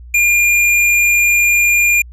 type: tone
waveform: square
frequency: 2408 Hz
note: D7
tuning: 43 cents sharp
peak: -10 dBFS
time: 0.14-2.02 s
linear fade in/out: 5 ms
effects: added 60 Hz sine -32 dBFS peak until 2.12 s + resampled to 32000 Hz